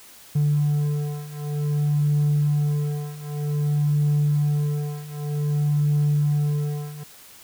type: beating tone pair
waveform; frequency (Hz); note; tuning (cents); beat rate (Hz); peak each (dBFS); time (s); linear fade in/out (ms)
triangle; 146.83 / 147.36; D3 / D3; 0 / +6; 0.53; -21 / -19; 0.35-7.04; 10
effects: tanh soft clip ceiling -12 dBFS + white hiss -47 dBFS RMS until 7.43 s